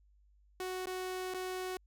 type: tone with dropouts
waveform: sawtooth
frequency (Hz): 370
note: F#4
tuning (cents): 0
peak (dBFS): -33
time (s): 0.6-1.77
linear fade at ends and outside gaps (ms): 2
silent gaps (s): 0.858-0.87 / 1.339-1.344
effects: added 50 Hz sine -63 dBFS peak until 1.86 s